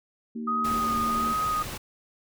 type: harmonic tone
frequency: 76.8 Hz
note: D#2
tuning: 22 cents flat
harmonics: 3 / 4 / 5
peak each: -31 / -43 / -43 dBFS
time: 0.35-1.34 s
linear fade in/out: 10 ms
type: tone with vibrato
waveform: sine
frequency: 1244.5 Hz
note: D#6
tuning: in tune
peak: -24 dBFS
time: 0.47-1.63 s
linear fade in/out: 10 ms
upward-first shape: sine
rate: 1.4 Hz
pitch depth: 19 cents each way
type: noise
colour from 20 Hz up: pink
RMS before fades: -36 dBFS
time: 0.64-1.78 s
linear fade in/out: 10 ms
effects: none